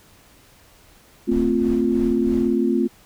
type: chord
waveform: sine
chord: F major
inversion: first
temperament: equal with one note detuned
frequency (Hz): 224 / 261.6 / 349.2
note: A3 / C4 / F4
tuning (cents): +31 / 0 / 0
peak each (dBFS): -21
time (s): 1.27-2.88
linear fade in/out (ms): 20
type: noise with tremolo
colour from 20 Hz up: brown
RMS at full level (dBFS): -31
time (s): 1.31-2.54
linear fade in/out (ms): 5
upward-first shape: sine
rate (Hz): 3.1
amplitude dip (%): 70
effects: pink hiss -52 dBFS RMS until 3.05 s